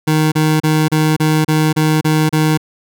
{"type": "tone bursts", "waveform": "25% pulse", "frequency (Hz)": 155.4, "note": "D#3", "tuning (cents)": -2, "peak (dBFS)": -7, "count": 9, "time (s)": [0.07, 2.576], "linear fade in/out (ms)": 10, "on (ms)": 250, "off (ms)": 32, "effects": []}